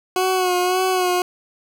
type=tone with vibrato; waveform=20% pulse; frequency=366.6 Hz; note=F#4; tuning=16 cents flat; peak=-12 dBFS; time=0.16-1.22 s; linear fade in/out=2 ms; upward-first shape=sine; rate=1.8 Hz; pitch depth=37 cents each way; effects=9-bit